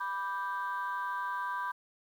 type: chord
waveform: sine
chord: G major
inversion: first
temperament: equal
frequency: 987.8 / 1174.7 / 1568 Hz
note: B5 / D6 / G6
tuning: 0 / 0 / 0 cents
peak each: -34 / -38 / -37 dBFS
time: 0-1.72 s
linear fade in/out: 10 ms
effects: tanh soft clip ceiling -26 dBFS + 10-bit